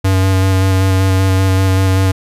square tone with vibrato, 95 Hz, F#2, 46 cents sharp, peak -10 dBFS, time 0.04-2.12 s, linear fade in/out 10 ms, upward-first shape square, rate 5.2 Hz, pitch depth 13 cents each way, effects resampled to 32000 Hz

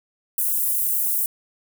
white high-pass noise, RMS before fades -22 dBFS, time 0.38-1.26 s, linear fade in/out 2 ms, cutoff 10000 Hz, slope 24 dB/octave, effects none

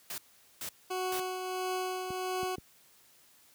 white noise bursts, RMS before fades -39 dBFS, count 3, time 0.1-1.2 s, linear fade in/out 2 ms, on 80 ms, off 430 ms
20% pulse tone with tremolo, 370 Hz, F#4, in tune, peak -26 dBFS, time 0.9-2.56 s, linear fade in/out 10 ms, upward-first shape triangle, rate 1.5 Hz, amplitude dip 45%
clicks, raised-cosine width 3 ms, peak -29 dBFS, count 3, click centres 2.105 / 2.431 / 2.583 s
effects white hiss -62 dBFS RMS until 3.54 s + high-pass 60 Hz 12 dB/octave

